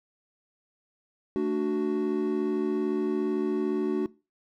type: chord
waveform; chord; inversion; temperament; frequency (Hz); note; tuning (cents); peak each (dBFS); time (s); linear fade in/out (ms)
triangle; D major; second; equal with one note detuned; 220 / 293.7 / 371.3; A3 / D4 / F#4; 0 / 0 / +6; -30 / -27 / -25; 1.36-4.06; 0
effects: noise-tail reverb RT60 0.3 s tail -21 dB re dry